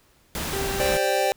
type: noise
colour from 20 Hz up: pink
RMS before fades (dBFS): -29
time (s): 0.35-0.97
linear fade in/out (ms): 0
type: tone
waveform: 35% pulse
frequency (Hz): 392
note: G4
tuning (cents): 0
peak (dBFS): -26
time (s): 0.53-1.32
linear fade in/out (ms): 2
type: chord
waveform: square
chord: C suspended second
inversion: none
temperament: just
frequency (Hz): 523.3 / 588.7 / 784.9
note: C5 / D5 / G5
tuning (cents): 0 / +4 / +2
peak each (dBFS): -26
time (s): 0.8-1.32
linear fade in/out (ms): 0
effects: pink hiss -60 dBFS RMS until 1.36 s